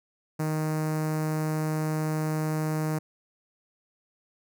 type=tone with notch filter; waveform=sawtooth; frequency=155.56 Hz; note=D#3; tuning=in tune; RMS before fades=-28 dBFS; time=0.39-2.99 s; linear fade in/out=10 ms; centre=3300 Hz; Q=0.7; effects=none